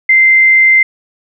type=tone; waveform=sine; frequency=2082 Hz; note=C7; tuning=9 cents flat; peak=-4 dBFS; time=0.09-0.83 s; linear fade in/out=5 ms; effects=none